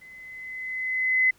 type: tone with level ramp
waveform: sine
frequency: 2033 Hz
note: B6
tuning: 50 cents sharp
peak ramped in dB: -45 to -16 dBFS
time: 0.01-1.31 s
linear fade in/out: 10 ms
effects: pink hiss -60 dBFS RMS until 1.38 s